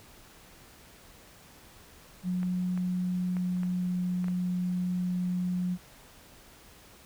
sine tone with pitch glide, 181.2 to 180.16 Hz, F#3 to F#3, -36 to -46 cents, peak -27 dBFS, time 2.23-5.78 s, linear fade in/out 50 ms, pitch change -10 cents, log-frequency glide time 2.92-3.94 s
clicks, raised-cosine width 0.5 ms, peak -29 dBFS, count 6, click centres 2.431 / 2.776 / 3.368 / 3.633 / 4.243 / 4.283 s
effects pink hiss -54 dBFS RMS until 7.05 s

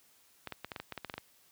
clicks, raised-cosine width 0.3 ms, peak -23 dBFS, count 12, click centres 0.473 / 0.523 / 0.646 / 0.718 / 0.762 / 0.8 / 0.923 / 0.977 / 1.047 / 1.098 / 1.14 / 1.18 s, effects white hiss -65 dBFS RMS until 1.51 s + high-pass 60 Hz 12 dB/octave

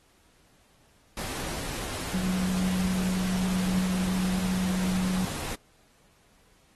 sine tone in noise, 185.1 Hz, F#3, 1 cent sharp, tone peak -25 dBFS, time 2.14-5.25 s, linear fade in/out 2 ms, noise pink, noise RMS -35 dBFS, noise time 1.17-5.55 s, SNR +7 dB, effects pink hiss -63 dBFS RMS until 6.75 s + AAC 32 kbps

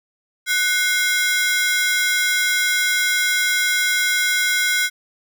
sawtooth ring-modulated tone, 1810 Hz, A6, 48 cents sharp, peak -10 dBFS, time 0.46-4.9 s, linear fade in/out 50 ms, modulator 316 Hz, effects none

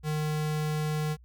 square tone, 152.9 Hz, D#3, 30 cents flat, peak -28 dBFS, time 0.03-1.17 s, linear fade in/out 50 ms, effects added 60 Hz sine -51 dBFS peak until 1.24 s

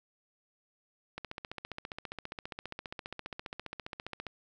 click train, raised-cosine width 0.3 ms, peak -23 dBFS, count 47, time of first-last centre 1.18-4.267 s, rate 14.9 Hz, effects none

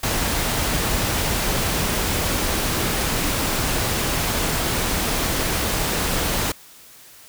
pink noise, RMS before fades -22 dBFS, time 0.03-6.52 s, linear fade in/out 5 ms, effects white hiss -46 dBFS RMS until 7.28 s

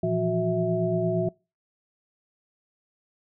sine tone cluster, 116.5 / 164.8 / 173.5 / 365.3 / 653 Hz, A#2 / E3 / F3 / F#4 / E5, -1 / 0 / -11 / -22 / -17 cents, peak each -31 / -34 / -28 / -27 / -27 dBFS, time 0.03-1.29 s, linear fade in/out 5 ms, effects noise-tail reverb RT60 0.3 s tail -26 dB re dry

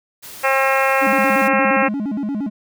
white noise, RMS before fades -36 dBFS, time 0.22-1.49 s, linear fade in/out 20 ms
harmonic tone, 268.4 Hz, C4, 44 cents sharp, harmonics 2 / 3 / 4 / 5 / 6 / 7 / 8 / 9 / 10, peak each -19 / -21 / -22 / -23 / -24 / -24 / -25 / -26 / -26 dBFS, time 0.43-1.89 s, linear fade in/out 20 ms
triangle tone with vibrato, 243 Hz, B3, 28 cents flat, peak -18 dBFS, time 1.01-2.5 s, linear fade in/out 20 ms, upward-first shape square, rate 8.6 Hz, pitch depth 250 cents each way
effects none

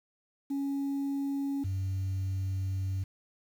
sine tone pair in turn, 278.1 / 95.52 Hz, C#4 / G2, +6 / -44 cents, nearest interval octave + perfect fifth, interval 1850 cents, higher first, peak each -27 dBFS, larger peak neither, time 0.5-1.64 / 1.64-3.04 s, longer second, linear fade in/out 10 ms, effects tanh soft clip ceiling -28 dBFS + 9-bit

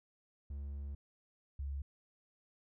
triangle / sine tone pair in turn, 70.5 / 69.57 Hz, C#2 / C#2, +30 / +7 cents, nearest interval unison, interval 23 cents, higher first, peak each -38 / -37 dBFS, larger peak second, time 0.5-0.95 / 1.59-1.82 s, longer first, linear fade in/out 5 ms, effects none

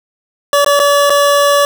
25% pulse tone with dropouts, 572 Hz, D5, 46 cents flat, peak -4 dBFS, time 0.53-1.65 s, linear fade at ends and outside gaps 1 ms, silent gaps 0.646-0.662 / 0.793-0.799 / 1.097-1.103 s, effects none

